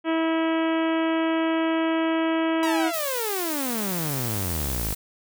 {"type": "harmonic tone", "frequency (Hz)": 324.6, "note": "E4", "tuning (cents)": -27, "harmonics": [1, 2, 3, 4, 5, 6, 7, 8, 9, 10], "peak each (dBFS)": [-22, -28, -32, -34, -36, -38, -39, -40, -41, -42], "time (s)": [0.04, 2.92], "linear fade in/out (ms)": 50}
{"type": "exponential sweep", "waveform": "sawtooth", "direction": "down", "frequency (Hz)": [987.8, 49.44], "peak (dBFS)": -23, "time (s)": [2.63, 4.93], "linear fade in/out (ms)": 0}
{"type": "noise", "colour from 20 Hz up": "blue", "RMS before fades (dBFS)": -31, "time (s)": [2.93, 4.95], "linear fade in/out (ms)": 10}
{"effects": []}